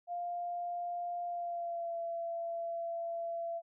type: tone with pitch glide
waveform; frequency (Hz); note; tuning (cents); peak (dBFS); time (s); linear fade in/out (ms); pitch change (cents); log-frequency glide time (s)
sine; 700 to 675.4; F5 to E5; +4 to +42; -35; 0.07-3.62; 50; -62; 1.25-1.97
effects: none

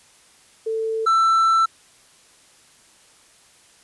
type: tone pair in turn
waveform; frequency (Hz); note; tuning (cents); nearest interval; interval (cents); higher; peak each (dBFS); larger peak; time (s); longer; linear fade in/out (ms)
sine / triangle; 444.9 / 1333.2; A4 / E6; +19 / +19; octave + perfect fifth; 1900; second; -21 / -12; second; 0.66-1.06 / 1.06-1.66; second; 10
effects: white hiss -53 dBFS RMS until 3.83 s + resampled to 24000 Hz

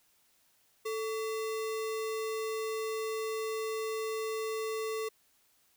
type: tone with sample-and-hold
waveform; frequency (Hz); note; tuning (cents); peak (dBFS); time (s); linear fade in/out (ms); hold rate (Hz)
sine; 440; A4; 0; -32; 0.85-5.09; 10; 1575
effects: white hiss -69 dBFS RMS until 5.76 s

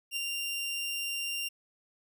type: tone with ADSR envelope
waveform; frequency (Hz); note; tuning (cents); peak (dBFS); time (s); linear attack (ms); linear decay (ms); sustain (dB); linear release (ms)
sawtooth; 2782; F7; -7; -26; 0.11-1.49; 57; 4; -3; 14
effects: none

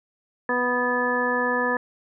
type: harmonic tone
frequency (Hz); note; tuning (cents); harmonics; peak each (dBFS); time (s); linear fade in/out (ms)
246.9; B3; 0; 1 / 2 / 3 / 4 / 5 / 7; -29 / -26 / -34 / -27 / -32 / -25; 0.49-1.77; 2
effects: none

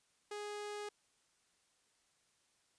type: tone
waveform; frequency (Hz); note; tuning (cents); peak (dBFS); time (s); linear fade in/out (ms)
sawtooth; 415.1; G#4; -1; -38; 0.31-0.89; 5
effects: white hiss -75 dBFS RMS until 2.78 s + resampled to 22050 Hz

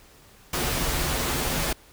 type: noise with comb filter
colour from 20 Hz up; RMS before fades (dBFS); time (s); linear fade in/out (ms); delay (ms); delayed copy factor
pink; -26; 0.53-1.73; 5; 10; -0.6
effects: pink hiss -53 dBFS RMS until 1.92 s

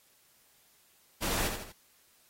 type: noise with echo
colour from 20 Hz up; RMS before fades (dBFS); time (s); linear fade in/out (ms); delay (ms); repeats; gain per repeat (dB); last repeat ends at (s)
pink; -32; 1.22-1.48; 5; 80; 3; -6; 1.72
effects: white hiss -65 dBFS RMS until 2.29 s + AAC 48 kbps

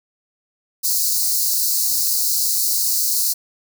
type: high-pass noise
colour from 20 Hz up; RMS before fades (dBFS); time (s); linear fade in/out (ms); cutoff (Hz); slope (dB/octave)
white; -19; 0.83-3.34; 20; 4100; 96
effects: none

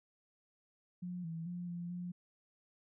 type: tone with pitch steps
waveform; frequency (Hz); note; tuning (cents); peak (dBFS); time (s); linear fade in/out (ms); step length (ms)
sine; 178.5 / 164.1 / 176.3 / 173.2 / 177.3; F3 / E3 / F3 / F3 / F3; +38 / -8 / +17 / -14 / +26; -39; 1.02-2.12; 10; 220
effects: none

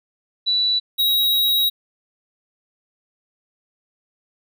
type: tone pair in turn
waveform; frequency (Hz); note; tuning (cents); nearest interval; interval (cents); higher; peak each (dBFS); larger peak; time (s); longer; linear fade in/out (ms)
sine / square; 3951 / 3827; B7 / A#7; 0 / +45; minor second; 55; first; -16; neither; 0.46-0.8 / 0.98-1.7; second; 20
effects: none

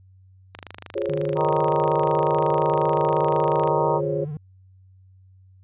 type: click train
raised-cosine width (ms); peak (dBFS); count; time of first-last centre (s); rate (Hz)
0.3; -20; 81; 0.55-3.675; 25.6
type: chord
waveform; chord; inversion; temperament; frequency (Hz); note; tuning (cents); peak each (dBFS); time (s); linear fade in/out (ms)
sine; Db major seventh; first; equal; 349.2 / 415.3 / 523.3 / 554.4; F4 / Ab4 / C5 / Db5; 0 / 0 / 0 / 0; -29 / -27 / -31 / -27; 0.95-4.25; 10
type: tone with vibrato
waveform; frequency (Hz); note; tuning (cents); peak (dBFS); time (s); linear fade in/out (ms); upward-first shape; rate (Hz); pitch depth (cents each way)
triangle; 149.9; D3; +36; -26; 1.09-4.37; 2; triangle; 16; 91
type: harmonic tone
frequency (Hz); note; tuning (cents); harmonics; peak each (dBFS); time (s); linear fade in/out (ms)
155.56; D#3; 0; 3 / 4 / 5 / 6 / 7 / 8; -26 / -27 / -30 / -23 / -33 / -34; 1.35-4.01; 50
effects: added 94 Hz sine -49 dBFS peak until 5.63 s + resampled to 8000 Hz

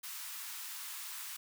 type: high-pass noise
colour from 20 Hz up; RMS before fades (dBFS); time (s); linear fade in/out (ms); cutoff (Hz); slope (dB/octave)
white; -44; 0.03-1.37; 10; 900; 48
effects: none

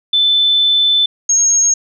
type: tone pair in turn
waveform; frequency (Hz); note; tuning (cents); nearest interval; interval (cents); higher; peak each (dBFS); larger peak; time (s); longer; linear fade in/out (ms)
sine; 3520 / 6527; A7 / G#8; 0 / -31; major seventh; 1069; second; -9; neither; 0.13-1.06 / 1.29-1.74; first; 5
effects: none

